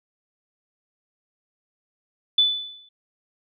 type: tone with exponential decay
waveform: sine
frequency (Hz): 3489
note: A7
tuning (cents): -15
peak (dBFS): -12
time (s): 2.38-2.89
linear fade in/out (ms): 5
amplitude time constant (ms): 110
effects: none